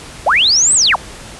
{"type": "linear two-way sweep", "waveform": "sine", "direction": "up then down", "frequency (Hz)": [460.8, 8372, 501], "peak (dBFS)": -8, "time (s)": [0.26, 0.96], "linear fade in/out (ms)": 10, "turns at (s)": 0.74, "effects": ["pink hiss -33 dBFS RMS until 1.39 s", "resampled to 24000 Hz"]}